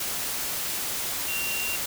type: tone in noise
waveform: sine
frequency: 2761 Hz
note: F7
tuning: 20 cents flat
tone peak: -30 dBFS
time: 1.28-1.76 s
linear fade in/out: 5 ms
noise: white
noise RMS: -30 dBFS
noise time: 0-1.86 s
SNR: -3 dB
effects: none